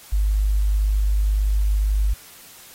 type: tone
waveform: sine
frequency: 51 Hz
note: G#1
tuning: 31 cents flat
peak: -16 dBFS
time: 0.12-2.14 s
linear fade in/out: 10 ms
effects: white hiss -45 dBFS RMS until 2.74 s + AAC 48 kbps